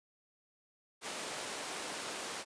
pink high-pass noise, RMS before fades -41 dBFS, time 1.01-2.45 s, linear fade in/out 50 ms, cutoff 370 Hz, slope 12 dB/octave, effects resampled to 22050 Hz

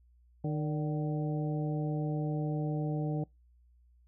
harmonic tone with a mistuned harmonic, 152.3 Hz, D#3, 37 cents flat, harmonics 1 / 2 / 3 / 4 / 5, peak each -31 / -37 / -41 / -43 / -45 dBFS, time 0.44-3.24 s, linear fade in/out 5 ms, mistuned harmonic 4, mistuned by -69 cents, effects noise-tail reverb RT60 0.2 s tail -25 dB re dry + added 60 Hz sine -60 dBFS peak until 4.07 s

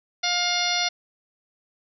harmonic tone with a mistuned harmonic, 708 Hz, F5, 23 cents sharp, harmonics 1 / 2 / 3 / 4 / 5 / 6 / 7 / 8, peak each -29 / -32 / -28 / -33 / -28 / -29 / -31 / -30 dBFS, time 0.23-0.89 s, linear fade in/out 10 ms, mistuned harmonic 6, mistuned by +17 cents, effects none

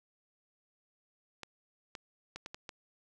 clicks, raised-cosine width 0.2 ms, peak -25 dBFS, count 6, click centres 1.433 / 1.952 / 2.36 / 2.461 / 2.545 / 2.692 s, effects none

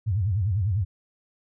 sine tone with vibrato, 98.8 Hz, G2, 14 cents sharp, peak -21 dBFS, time 0.06-0.85 s, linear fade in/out 20 ms, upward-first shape sine, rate 10 Hz, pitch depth 230 cents each way, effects none

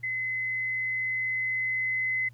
sine tone with level ramp, 2039 Hz, C7, 45 cents flat, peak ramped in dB -28 to -25 dBFS, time 0.03-2.29 s, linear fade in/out 10 ms, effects added 119 Hz sine -49 dBFS peak until 2.33 s + pink hiss -67 dBFS RMS until 2.33 s

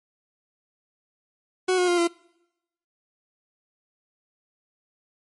40% pulse tone with pitch steps, 370 / 360.3 / 350.9 / 341.7 Hz, F#4 / F#4 / F4 / F4, 0 / -46 / +8 / -38 cents, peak -18 dBFS, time 1.68-2.076 s, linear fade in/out 10 ms, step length 99 ms, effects noise-tail reverb RT60 0.9 s tail -25 dB re dry + MP3 48 kbps

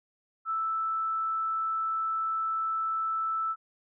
sine tone, 1318.5 Hz, E6, in tune, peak -27 dBFS, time 0.45-3.56 s, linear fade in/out 50 ms, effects none

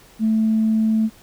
sine tone, 220 Hz, A3, in tune, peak -14 dBFS, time 0.19-1.1 s, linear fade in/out 50 ms, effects tanh soft clip ceiling -10 dBFS + pink hiss -49 dBFS RMS until 1.22 s

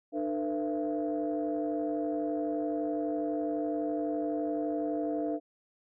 sine tone cluster, 300.5 / 455.1 / 507 / 674 Hz, D4 / A#4 / B4 / E5, +40 / -42 / +45 / +38 cents, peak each -31 / -37 / -38 / -34 dBFS, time 0.12-5.4 s, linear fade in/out 50 ms, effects tanh soft clip ceiling -21 dBFS

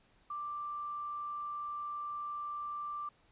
sine tone with quantisation, 1178 Hz, D6, 5 cents sharp, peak -37 dBFS, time 0.3-3.09 s, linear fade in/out 5 ms, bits 10, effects pink hiss -68 dBFS RMS until 3.31 s + resampled to 8000 Hz

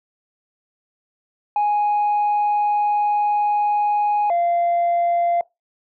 sine tone pair in turn, 830.6 / 690.8 Hz, G#5 / F5, 0 / -19 cents, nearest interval minor third, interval 319 cents, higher first, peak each -14 dBFS, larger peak neither, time 1.56-4.3 / 4.3-5.41 s, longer first, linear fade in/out 2 ms, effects noise-tail reverb RT60 0.2 s tail -23 dB re dry + tanh soft clip ceiling -14 dBFS

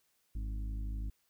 harmonic tone with a mistuned harmonic, 52 Hz, G#1, 3 cents sharp, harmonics 1 / 2 / 4 / 5 / 6, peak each -35 / -47 / -52 / -55 / -57 dBFS, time 0.35-1.1 s, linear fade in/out 5 ms, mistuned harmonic 4, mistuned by -77 cents, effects white hiss -75 dBFS RMS until 1.29 s

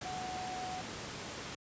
sine tone in noise, 740 Hz, F#5, in tune, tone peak -39 dBFS, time 0.05-0.81 s, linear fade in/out 5 ms, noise pink, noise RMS -42 dBFS, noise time 0.01-1.55 s, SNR 0 dB, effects high-pass 100 Hz 12 dB/octave + resampled to 16000 Hz

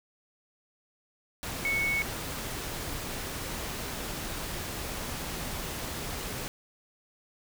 sine tone in noise, 2213 Hz, C#7, 3 cents flat, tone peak -26 dBFS, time 1.65-2.02 s, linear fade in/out 0 ms, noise pink, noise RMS -36 dBFS, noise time 1.43-6.48 s, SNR +7 dB, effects none

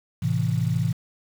sine chord, A minor, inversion none, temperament just, 110 / 132 / 165 Hz, A2 / C3 / E3, 0 / +16 / +2 cents, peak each -25 dBFS, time 0.22-0.93 s, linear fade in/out 10 ms, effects 7-bit

